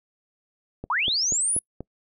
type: click train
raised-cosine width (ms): 2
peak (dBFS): -20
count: 5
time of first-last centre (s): 0.84-1.806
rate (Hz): 4.14
type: linear sweep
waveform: sine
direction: up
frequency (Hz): 857 to 10548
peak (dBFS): -21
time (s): 0.9-1.59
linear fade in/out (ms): 2
effects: noise-tail reverb RT60 0.1 s tail -26 dB re dry